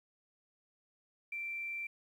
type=tone with quantisation; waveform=sine; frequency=2349 Hz; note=D7; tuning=in tune; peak=-37 dBFS; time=1.32-1.87 s; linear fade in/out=5 ms; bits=11; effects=none